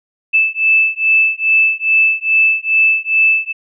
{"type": "beating tone pair", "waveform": "sine", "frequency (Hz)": [2629, 2631.4], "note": ["E7", "E7"], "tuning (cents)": [-5, -4], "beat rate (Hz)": 2.4, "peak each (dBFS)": -13, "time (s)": [0.33, 3.53], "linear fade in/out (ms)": 20, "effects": []}